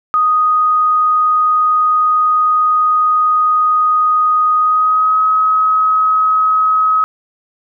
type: tone with pitch glide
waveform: sine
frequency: 1244.5 to 1272.9 Hz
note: D#6 to D#6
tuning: 0 to +39 cents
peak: -9 dBFS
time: 0.14-7.04 s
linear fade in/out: 0 ms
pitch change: +39 cents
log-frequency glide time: 4.59-5.2 s
effects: none